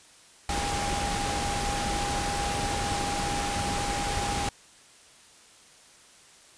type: tone in noise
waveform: sine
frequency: 810 Hz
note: G#5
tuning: 43 cents flat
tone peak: -31 dBFS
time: 0.49-4.49 s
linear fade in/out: 2 ms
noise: pink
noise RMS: -30 dBFS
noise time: 0.49-4.49 s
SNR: -4 dB
effects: white hiss -54 dBFS RMS until 6.57 s + resampled to 22050 Hz